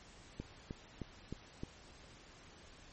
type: click train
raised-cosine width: 3 ms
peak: -28 dBFS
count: 5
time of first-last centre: 0.4-1.635 s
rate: 3.24 Hz
effects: pink hiss -58 dBFS RMS until 2.92 s + MP3 32 kbps